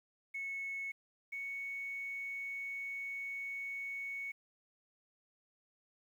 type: tone pair in turn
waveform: sine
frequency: 2200 / 2220 Hz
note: C#7 / C#7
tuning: -14 / +2 cents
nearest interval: unison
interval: 16 cents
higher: second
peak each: -37 / -38 dBFS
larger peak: first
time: 0.34-0.92 / 1.32-4.32 s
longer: second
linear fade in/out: 10 ms
effects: tanh soft clip ceiling -33 dBFS + 11-bit